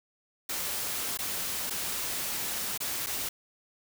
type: noise with dropouts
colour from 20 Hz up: white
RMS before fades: -33 dBFS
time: 0.49-3.29 s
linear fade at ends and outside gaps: 5 ms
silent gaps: 1.174-1.188 / 1.699-1.705 / 2.777-2.803 / 3.063-3.068 s
effects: none